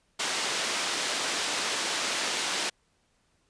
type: band-pass noise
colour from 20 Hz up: white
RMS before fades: -30 dBFS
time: 0.19-2.7 s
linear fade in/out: 10 ms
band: 260 to 5500 Hz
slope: 12 dB/octave
effects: pink hiss -70 dBFS RMS until 3.49 s + resampled to 22050 Hz